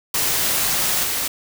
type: noise with level steps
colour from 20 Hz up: white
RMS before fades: -20 / -23 dBFS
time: 0.14-1.28 s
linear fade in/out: 5 ms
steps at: 1.03 s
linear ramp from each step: 20 ms
effects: none